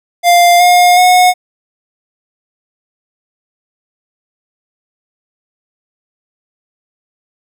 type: tone with pitch steps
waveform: square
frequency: 698.5 / 712.8 / 727.3 Hz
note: F5 / F5 / F#5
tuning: 0 / +35 / -30 cents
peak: -5 dBFS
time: 0.23-1.34 s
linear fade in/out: 50 ms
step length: 370 ms
effects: none